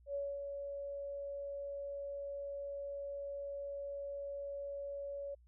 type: tone with ADSR envelope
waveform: sine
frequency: 563 Hz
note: C#5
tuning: 27 cents sharp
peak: -35 dBFS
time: 0.06-5.35 s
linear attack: 86 ms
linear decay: 240 ms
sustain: -5 dB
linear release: 11 ms
effects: added 60 Hz sine -61 dBFS peak until 5.47 s